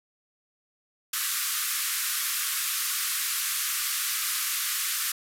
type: band-pass noise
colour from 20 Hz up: white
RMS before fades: -29 dBFS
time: 1.13-5.12 s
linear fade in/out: 5 ms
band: 1100 to 15000 Hz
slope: 96 dB/octave
effects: none